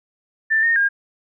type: tone with pitch steps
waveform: sine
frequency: 1776 / 1838 / 1618 Hz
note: A6 / A#6 / G#6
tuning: +16 / -25 / -46 cents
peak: -14 dBFS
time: 0.5-0.89 s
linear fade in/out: 20 ms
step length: 130 ms
effects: none